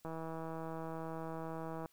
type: click train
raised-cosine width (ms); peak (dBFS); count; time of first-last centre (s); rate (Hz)
1; -30; 294; 0.05-1.859; 162
effects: white hiss -71 dBFS RMS until 1.92 s